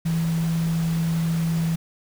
sine tone in noise, 164.81 Hz, E3, in tune, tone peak -20 dBFS, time 0.05-1.76 s, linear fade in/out 10 ms, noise pink, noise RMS -37 dBFS, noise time 0.05-1.76 s, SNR +14 dB, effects none

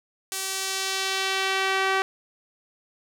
sawtooth tone with band-pass filter sweep, 384.1 Hz, G4, 35 cents flat, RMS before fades -26 dBFS, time 0.32-2.02 s, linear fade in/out 0 ms, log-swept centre 9000 to 1600 Hz, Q 0.87, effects none

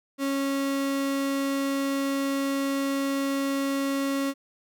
35% pulse tone, 275.2 Hz, C#4, 12 cents flat, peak -23 dBFS, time 0.18-4.34 s, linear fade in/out 50 ms, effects none

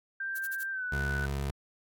sine tone with pitch glide, 1576 to 1487.5 Hz, G6 to F#6, +9 to +9 cents, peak -32 dBFS, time 0.2-1.26 s, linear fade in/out 5 ms, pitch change -100 cents, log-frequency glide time 0.71-0.85 s
violet noise bursts, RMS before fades -39 dBFS, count 4, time 0.35-0.637 s, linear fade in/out 10 ms, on 41 ms, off 41 ms
25% pulse tone, 69.3 Hz, C#2, in tune, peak -27 dBFS, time 0.92-1.51 s, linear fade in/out 5 ms
effects AAC 64 kbps

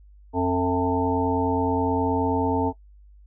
harmonic tone with a mistuned harmonic, 89.5 Hz, F2, 43 cents sharp, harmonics 1 / 3 / 5 / 7 / 9 / 10, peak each -29 / -24 / -25 / -31 / -32 / -26 dBFS, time 0.33-2.73 s, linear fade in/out 50 ms, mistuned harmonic 7, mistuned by +81 cents, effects noise-tail reverb RT60 0.1 s tail -18 dB re dry + added 50 Hz sine -47 dBFS peak until 3.26 s

